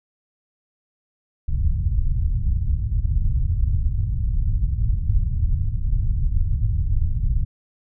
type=low-pass noise; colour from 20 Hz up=pink; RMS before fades=-20 dBFS; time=1.48-7.45 s; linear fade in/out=10 ms; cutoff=110 Hz; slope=24 dB/octave; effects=none